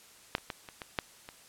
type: clicks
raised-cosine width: 0.3 ms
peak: -11 / -29 / -19 / -28 / -23 / -12 / -27 dBFS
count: 7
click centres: 0.351 / 0.382 / 0.502 / 0.688 / 0.818 / 0.988 / 1.289 s
effects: white hiss -56 dBFS RMS until 1.48 s + low-pass 11000 Hz 12 dB/octave